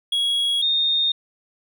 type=tone pair in turn; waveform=triangle / sine; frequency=3322 / 3673 Hz; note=G#7 / A#7; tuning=0 / -26 cents; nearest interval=major second; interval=174 cents; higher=second; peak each=-17 dBFS; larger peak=neither; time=0.12-0.62 / 0.62-1.12 s; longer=neither; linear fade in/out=5 ms; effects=none